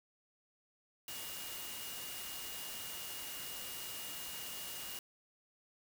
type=tone in noise; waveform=sine; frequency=2857 Hz; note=F7; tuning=39 cents sharp; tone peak=-50 dBFS; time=1.08-4.99 s; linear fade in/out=2 ms; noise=white; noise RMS=-45 dBFS; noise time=1.08-4.99 s; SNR=-8 dB; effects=none